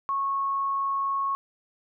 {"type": "tone", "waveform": "sine", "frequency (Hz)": 1099, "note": "C#6", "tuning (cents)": -15, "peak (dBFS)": -24, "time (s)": [0.09, 1.35], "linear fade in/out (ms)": 0, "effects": []}